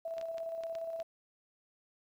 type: tone with tremolo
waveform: sine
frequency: 659.3 Hz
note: E5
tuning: in tune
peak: -35 dBFS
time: 0.05-1.03 s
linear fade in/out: 5 ms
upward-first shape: square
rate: 17 Hz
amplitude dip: 35%
type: clicks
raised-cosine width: 0.2 ms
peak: -31 dBFS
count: 6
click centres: 0.182 / 0.213 / 0.382 / 0.636 / 0.752 / 1.001 s
effects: 11-bit